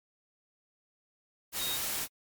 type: tone in noise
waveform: sine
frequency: 3750 Hz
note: A#7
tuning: 10 cents sharp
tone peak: -34 dBFS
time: 1.58-1.79 s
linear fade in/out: 50 ms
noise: white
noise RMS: -34 dBFS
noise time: 1.52-2.08 s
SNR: -3 dB
effects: MP3 96 kbps